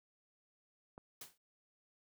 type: click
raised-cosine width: 1 ms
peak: -37 dBFS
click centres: 0.979 s
type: noise with exponential decay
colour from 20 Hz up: white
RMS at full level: -45 dBFS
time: 1.21-1.38 s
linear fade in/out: 5 ms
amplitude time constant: 36 ms
effects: none